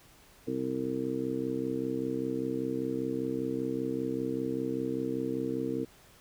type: harmonic tone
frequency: 65.1 Hz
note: C2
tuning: 8 cents flat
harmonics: 2 / 3 / 4 / 5 / 6 / 7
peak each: -42 / -43 / -34 / -35 / -43 / -35 dBFS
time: 0.47-5.85 s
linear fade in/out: 10 ms
effects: pink hiss -58 dBFS RMS until 6.2 s